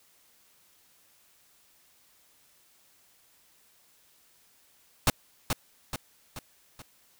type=noise with echo; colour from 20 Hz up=pink; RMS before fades=-21 dBFS; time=5.07-5.1 s; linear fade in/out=2 ms; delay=430 ms; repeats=4; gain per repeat=-6 dB; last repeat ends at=6.82 s; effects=white hiss -63 dBFS RMS until 7.19 s